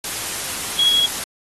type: tone in noise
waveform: sine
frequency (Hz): 3322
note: G#7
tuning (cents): 0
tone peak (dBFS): -13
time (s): 0.79-1.06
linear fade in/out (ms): 2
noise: white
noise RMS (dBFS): -26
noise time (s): 0.04-1.24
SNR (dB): +10
effects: AAC 32 kbps